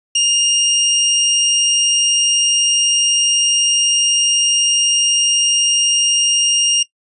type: tone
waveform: 25% pulse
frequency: 2824 Hz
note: F7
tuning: 19 cents sharp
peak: -8 dBFS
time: 0.15-6.83 s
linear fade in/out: 5 ms
effects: noise-tail reverb RT60 0.1 s tail -19 dB re dry + resampled to 24000 Hz